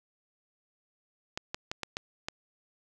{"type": "clicks", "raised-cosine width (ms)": 0.2, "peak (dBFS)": -16, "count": 6, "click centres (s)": [1.375, 1.545, 1.715, 1.833, 1.969, 2.285], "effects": []}